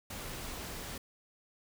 pink noise, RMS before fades -42 dBFS, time 0.1-0.98 s, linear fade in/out 5 ms, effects none

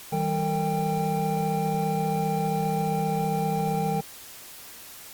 triangle tone cluster, 160.2 / 195.2 / 452.9 / 792 Hz, E3 / G3 / A#4 / G5, -49 / -7 / -50 / +18 cents, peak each -26 / -28 / -29 / -26 dBFS, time 0.12-4.01 s, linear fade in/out 10 ms, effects white hiss -44 dBFS RMS until 5.13 s + Opus 48 kbps

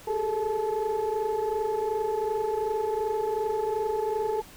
sine tone cluster, 393.5 / 423.8 / 446.5 / 866 Hz, G4 / G#4 / A4 / A5, +7 / +35 / +25 / -28 cents, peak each -34 / -28 / -29 / -30 dBFS, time 0.07-4.42 s, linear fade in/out 10 ms, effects tanh soft clip ceiling -19 dBFS + pink hiss -49 dBFS RMS until 4.56 s

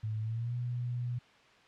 sine tone with pitch glide, 108.7 to 122.01 Hz, A2 to B2, -21 to -21 cents, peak -32 dBFS, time 0.03-1.19 s, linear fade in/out 10 ms, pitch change +200 cents, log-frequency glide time 0.21-0.55 s, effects white hiss -60 dBFS RMS until 1.67 s + low-pass 3000 Hz 12 dB/octave

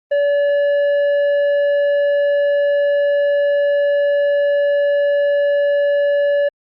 triangle tone with tanh clipping, 573 Hz, D5, 43 cents flat, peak -14 dBFS, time 0.11-6.49 s, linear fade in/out 10 ms, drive 11 dB, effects Opus 32 kbps

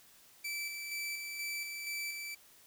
sawtooth tone with tremolo, 2321 Hz, D7, 21 cents flat, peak -33 dBFS, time 0.44-2.35 s, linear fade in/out 10 ms, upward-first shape square, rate 2.1 Hz, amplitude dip 35%, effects white hiss -61 dBFS RMS until 2.66 s

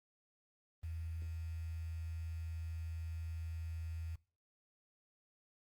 sine tone with quantisation, 81.9 Hz, E2, 11 cents flat, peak -40 dBFS, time 0.83-4.16 s, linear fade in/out 10 ms, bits 10, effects noise-tail reverb RT60 0.4 s tail -23 dB re dry + Opus 32 kbps

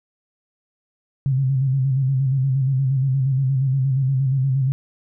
sine tone with vibrato, 133.5 Hz, C3, 35 cents sharp, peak -16 dBFS, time 1.26-4.72 s, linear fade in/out 0 ms, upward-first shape square, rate 8.5 Hz, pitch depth 53 cents each way, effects none

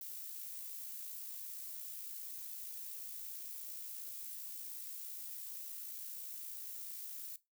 violet noise with amplitude modulation, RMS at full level -45 dBFS, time 0.01-7.36 s, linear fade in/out 2 ms, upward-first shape sine, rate 57.2 Hz, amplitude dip 30%, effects noise-tail reverb RT60 0.2 s tail -17 dB re dry

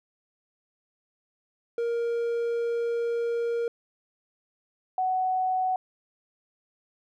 triangle / sine tone pair in turn, 468.5 / 745.4 Hz, A#4 / F#5, +9 / +13 cents, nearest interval minor sixth, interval 804 cents, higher second, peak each -23 dBFS, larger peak neither, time 1.78-3.68 / 4.98-5.76 s, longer first, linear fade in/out 2 ms, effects none

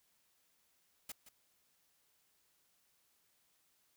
white noise with echo, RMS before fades -45 dBFS, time 1.09-1.12 s, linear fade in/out 5 ms, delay 170 ms, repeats 1, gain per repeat -13 dB, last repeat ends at 1.29 s, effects white hiss -75 dBFS RMS until 3.96 s

